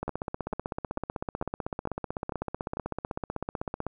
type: two click trains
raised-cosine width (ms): 1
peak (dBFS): -17 / -18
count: 62 / 7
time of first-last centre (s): 0.03-3.866 / 0.08-2.771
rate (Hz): 15.9 / 2.23
effects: none